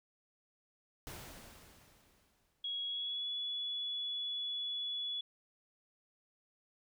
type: noise with exponential decay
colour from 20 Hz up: pink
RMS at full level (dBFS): -46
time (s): 1.07-2.91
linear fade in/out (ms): 0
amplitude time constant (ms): 400
type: tone with pitch glide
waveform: sine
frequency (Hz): 3322 to 3409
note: G#7 to G#7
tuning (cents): 0 to +45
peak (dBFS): -36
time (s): 2.64-5.21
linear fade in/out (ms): 5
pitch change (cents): +45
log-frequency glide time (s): 2.86-3.29
effects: none